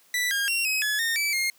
sawtooth tone with pitch steps, 1973 / 1619 / 2743 / 2544 / 1702 / 1834 / 2308 / 2132 Hz, B6 / G#6 / F7 / D#7 / G#6 / A#6 / D7 / C7, -2 / -45 / -32 / +38 / +42 / -29 / -31 / +32 cents, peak -20 dBFS, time 0.14-1.5 s, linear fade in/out 2 ms, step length 170 ms, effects white hiss -59 dBFS RMS until 1.58 s + high-pass 150 Hz 12 dB/octave

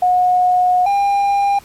sine / triangle tone pair in turn, 726 / 801.8 Hz, F#5 / G5, -33 / +39 cents, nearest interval major second, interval 172 cents, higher second, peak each -10 dBFS, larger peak neither, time 0.02-0.86 / 0.86-1.59 s, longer first, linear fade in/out 5 ms, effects pink hiss -44 dBFS RMS until 1.64 s + MP3 64 kbps

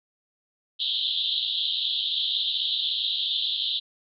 white band-pass noise, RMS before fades -27 dBFS, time 0.79-3.8 s, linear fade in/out 20 ms, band 3100 to 4000 Hz, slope 96 dB/octave, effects none

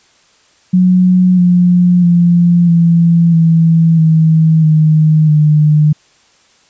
sine tone with pitch steps, 182.5 / 177.71 / 173.05 / 168.52 / 164.1 / 159.8 / 155.61 / 151.53 Hz, F#3 / F3 / F3 / E3 / E3 / D#3 / D#3 / D#3, -24 / +30 / -16 / +38 / -8 / +47 / +1 / -45 cents, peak -5 dBFS, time 0.73-5.93 s, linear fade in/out 10 ms, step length 650 ms, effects white hiss -50 dBFS RMS until 6.69 s + resampled to 16000 Hz

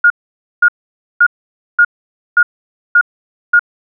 sine tone bursts, 1428 Hz, F6, 38 cents sharp, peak -4 dBFS, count 7, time 0.04-3.594 s, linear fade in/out 5 ms, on 62 ms, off 520 ms, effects none

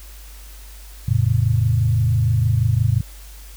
sine chord, F augmented, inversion none, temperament equal with one note detuned, 87.31 / 112.7 / 138.59 Hz, F2 / A2 / C#3, 0 / +42 / 0 cents, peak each -21 / -16 / -22 dBFS, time 1.08-3.01 s, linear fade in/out 5 ms, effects added 50 Hz sine -37 dBFS peak until 3.56 s + white hiss -45 dBFS RMS until 3.56 s

